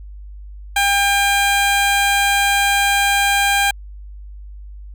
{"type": "tone", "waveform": "15% pulse", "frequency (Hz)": 800, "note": "G5", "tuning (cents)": 35, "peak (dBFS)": -7, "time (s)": [0.76, 3.71], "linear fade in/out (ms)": 5, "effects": ["added 50 Hz sine -32 dBFS peak until 4.94 s"]}